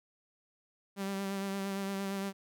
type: tone with vibrato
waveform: sawtooth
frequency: 196 Hz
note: G3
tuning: in tune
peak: -30 dBFS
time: 0.96-2.33 s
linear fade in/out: 50 ms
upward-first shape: sine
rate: 8.7 Hz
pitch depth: 23 cents each way
effects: none